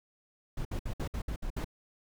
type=noise bursts; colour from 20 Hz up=brown; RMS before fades=-34 dBFS; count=8; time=0.57-1.645 s; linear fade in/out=5 ms; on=81 ms; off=61 ms; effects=none